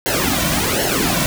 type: noise with flanger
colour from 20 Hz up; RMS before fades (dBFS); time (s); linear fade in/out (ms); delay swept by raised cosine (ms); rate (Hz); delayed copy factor
pink; -18; 0.06-1.26; 0; 0.82 to 2.42; 1.3; -0.8
effects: none